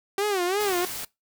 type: tone with vibrato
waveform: sawtooth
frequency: 384.1 Hz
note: G4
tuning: 35 cents flat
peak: -19 dBFS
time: 0.18-0.85 s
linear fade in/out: 2 ms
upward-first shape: sine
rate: 2.9 Hz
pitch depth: 160 cents each way
type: noise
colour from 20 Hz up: white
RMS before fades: -34 dBFS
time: 0.6-1.05 s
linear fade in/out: 5 ms
effects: noise-tail reverb RT60 0.2 s tail -22 dB re dry